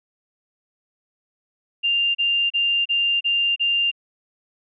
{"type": "tone bursts", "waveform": "sine", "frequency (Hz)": 2794, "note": "F7", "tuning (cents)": 0, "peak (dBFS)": -17, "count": 6, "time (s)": [1.83, 3.915], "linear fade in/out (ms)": 20, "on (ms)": 320, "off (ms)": 33, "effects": []}